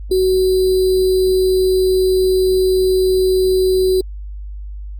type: tone with sample-and-hold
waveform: sine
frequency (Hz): 373.4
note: F#4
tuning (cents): +16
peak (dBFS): -11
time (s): 0.11-4.01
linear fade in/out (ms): 5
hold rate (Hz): 4410
effects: added 50 Hz sine -26 dBFS peak until 4.99 s + Opus 48 kbps